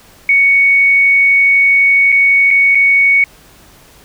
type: tone with dropouts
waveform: sine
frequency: 2227 Hz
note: C#7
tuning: 7 cents sharp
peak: -6 dBFS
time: 0.29-3.24 s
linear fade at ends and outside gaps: 2 ms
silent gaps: 2.12-2.124 / 2.506-2.51 / 2.749-2.753 s
effects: pink hiss -43 dBFS RMS until 4.04 s